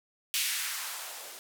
violet noise with band-pass filter sweep, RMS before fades -35 dBFS, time 0.34-1.39 s, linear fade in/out 0 ms, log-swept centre 2800 to 390 Hz, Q 1.6, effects none

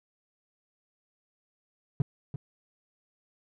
triangle tone with echo, 138.4 Hz, C#3, 2 cents flat, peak -19 dBFS, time 2-2.02 s, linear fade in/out 2 ms, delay 340 ms, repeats 1, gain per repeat -11 dB, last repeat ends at 2.36 s, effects none

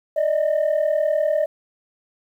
sine tone pair together, 589 / 629 Hz, D5 / D#5, +5 / +19 cents, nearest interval minor second, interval 114 cents, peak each -18 dBFS, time 0.16-1.46 s, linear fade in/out 10 ms, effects tanh soft clip ceiling -14 dBFS + 9-bit

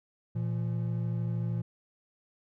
triangle tone pair together, 117.2 / 170.2 Hz, A#2 / F3, +10 / -44 cents, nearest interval tritone, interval 646 cents, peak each -28 / -32 dBFS, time 0.35-1.62 s, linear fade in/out 10 ms, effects none

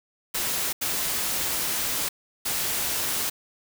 white noise bursts at uneven times, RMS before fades -27 dBFS, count 3, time 0.34-0.73 / 0.81-2.09 / 2.45-3.3 s, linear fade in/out 10 ms, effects none

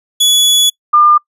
sawtooth / sine tone pair in turn, 3400 / 1202.1 Hz, G#7 / D6, +40 / +40 cents, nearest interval octave + tritone, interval 1800 cents, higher first, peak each -4 dBFS, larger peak neither, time 0.2-0.7 / 0.93-1.18 s, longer first, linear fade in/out 10 ms, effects noise-tail reverb RT60 0.1 s tail -26 dB re dry + resampled to 32000 Hz

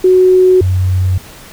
sine tone pair in turn, 369.7 / 92.42 Hz, F#4 / F#2, -1 / -1 cents, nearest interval 2 octaves, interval 2400 cents, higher first, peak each -4 / -9 dBFS, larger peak first, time 0.04-0.61 / 0.61-1.18 s, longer neither, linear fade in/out 5 ms, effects pink hiss -35 dBFS RMS until 1.52 s

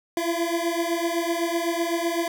25% pulse beating tone pair, 334.8 / 342.7 Hz, E4 / F4, +27 / -33 cents, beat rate 7.9 Hz, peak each -22 / -23 dBFS, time 0.17-2.28 s, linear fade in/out 2 ms, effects none

